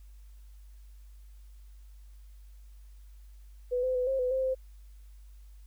sine tone with pitch steps, 495.5 / 513 / 501 / 533 / 502 / 525 / 521 Hz, B4 / C5 / B4 / C5 / B4 / C5 / C5, +6 / -34 / +25 / +32 / +28 / +6 / -7 cents, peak -26 dBFS, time 3.71-4.55 s, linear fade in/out 20 ms, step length 120 ms, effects added 50 Hz sine -48 dBFS peak until 5.66 s + white hiss -69 dBFS RMS until 5.66 s

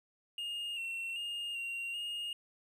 triangle tone with pitch steps, 2839 / 2716 / 2834 / 2759 / 2848 Hz, F7 / F7 / F7 / F7 / F7, +28 / -49 / +25 / -22 / +33 cents, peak -35 dBFS, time 0.38-2.33 s, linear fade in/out 2 ms, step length 390 ms, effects none

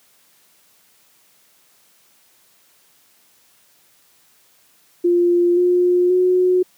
sine tone with pitch steps, 349.2 / 356.9 / 364.9 Hz, F4 / F4 / F#4, 0 / +38 / -24 cents, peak -12 dBFS, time 5.04-6.63 s, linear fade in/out 10 ms, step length 530 ms, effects white hiss -56 dBFS RMS until 6.77 s + high-pass 100 Hz 12 dB/octave

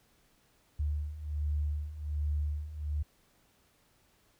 sine beating tone pair, 73.42 / 74.72 Hz, D2 / D2, 0 / +30 cents, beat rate 1.3 Hz, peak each -36 / -32 dBFS, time 0.79-3.03 s, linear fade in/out 10 ms, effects pink hiss -68 dBFS RMS until 4.39 s

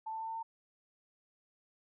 sine tone with pitch steps, 883 / 888.6 / 894.3 / 900 / 905.7 Hz, A5 / A5 / A5 / A5 / A5, +6 / +17 / +28 / +39 / +50 cents, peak -37 dBFS, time 0.06-0.43 s, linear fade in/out 10 ms, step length 74 ms, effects none

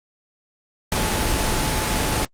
sine tone in noise, 864 Hz, A5, 32 cents flat, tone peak -30 dBFS, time 0.92-2.25 s, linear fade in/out 2 ms, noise pink, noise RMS -21 dBFS, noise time 0.92-2.25 s, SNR -12 dB, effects low-pass 12000 Hz 12 dB/octave + Opus 24 kbps

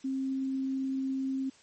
sine tone, 266.5 Hz, C4, 32 cents sharp, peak -29 dBFS, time 0.04-1.5 s, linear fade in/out 10 ms, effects white hiss -59 dBFS RMS until 1.62 s + MP3 32 kbps

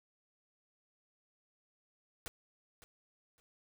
pink noise with echo, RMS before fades -43 dBFS, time 2.26-2.28 s, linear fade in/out 0 ms, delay 560 ms, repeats 2, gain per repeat -14 dB, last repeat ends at 3.4 s, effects none

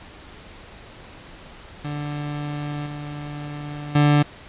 30% pulse tone with level steps, 146.83 Hz, D3, in tune, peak -24 / -28 / -11 dBFS, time 1.84-4.23 s, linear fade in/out 10 ms, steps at 2.86 / 3.95 s, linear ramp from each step 5 ms, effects pink hiss -43 dBFS RMS until 4.48 s + resampled to 8000 Hz

